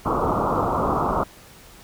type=low-pass noise; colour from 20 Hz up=white; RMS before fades=-22 dBFS; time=0.05-1.24 s; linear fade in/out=10 ms; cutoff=1300 Hz; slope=96 dB/octave; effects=pink hiss -47 dBFS RMS until 1.83 s